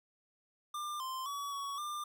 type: tone with pitch steps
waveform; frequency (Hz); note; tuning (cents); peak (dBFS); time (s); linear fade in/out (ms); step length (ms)
square; 1195 / 1043 / 1135 / 1121 / 1195; D6 / C6 / C#6 / C#6 / D6; +30 / -6 / +41 / +19 / +30; -38; 0.74-2.04; 5; 260
effects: none